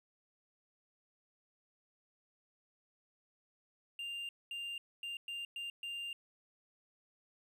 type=tone bursts at uneven times; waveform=triangle; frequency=2794 Hz; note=F7; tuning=in tune; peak=-38 dBFS; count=6; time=3.99-4.29 / 4.51-4.78 / 5.03-5.17 / 5.28-5.45 / 5.56-5.7 / 5.83-6.13 s; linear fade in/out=2 ms; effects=none